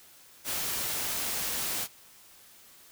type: noise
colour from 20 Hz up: white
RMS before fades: -32 dBFS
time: 0.44-1.88 s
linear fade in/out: 50 ms
effects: white hiss -55 dBFS RMS until 2.91 s